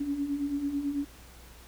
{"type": "beating tone pair", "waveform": "sine", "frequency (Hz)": [277.2, 286.3], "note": ["C#4", "D4"], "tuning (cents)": [0, -44], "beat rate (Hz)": 9.1, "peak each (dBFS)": [-36, -29], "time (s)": [0, 1.05], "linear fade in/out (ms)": 10, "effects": ["added 60 Hz sine -51 dBFS peak until 1.67 s", "pink hiss -53 dBFS RMS until 1.67 s"]}